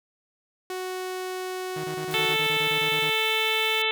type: tone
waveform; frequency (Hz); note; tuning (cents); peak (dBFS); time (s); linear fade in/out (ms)
sawtooth; 370; F#4; 0; -26; 0.7-2.34; 2
type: tone bursts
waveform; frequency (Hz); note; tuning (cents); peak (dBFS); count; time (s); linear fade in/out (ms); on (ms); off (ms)
sawtooth; 155.56; D#3; 0; -30; 13; 1.76-3.101; 5; 81; 24
type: high-pass noise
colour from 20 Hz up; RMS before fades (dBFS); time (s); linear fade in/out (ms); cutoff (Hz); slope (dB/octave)
white; -40; 2.11-3.82; 0; 1400; 48
type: harmonic tone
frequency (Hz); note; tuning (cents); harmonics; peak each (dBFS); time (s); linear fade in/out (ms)
440; A4; 0; 1 / 2 / 3 / 4 / 5 / 6 / 7 / 8 / 9; -30 / -33 / -34 / -36 / -28 / -29 / -30 / -29 / -37; 2.14-3.91; 0
effects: none